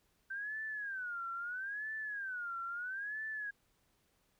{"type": "tone with vibrato", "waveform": "sine", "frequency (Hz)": 1547, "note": "G6", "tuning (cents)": -23, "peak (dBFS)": -38, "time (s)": [0.3, 3.51], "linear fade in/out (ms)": 10, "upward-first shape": "sine", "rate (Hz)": 0.76, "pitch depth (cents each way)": 220, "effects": ["pink hiss -75 dBFS RMS until 4.39 s"]}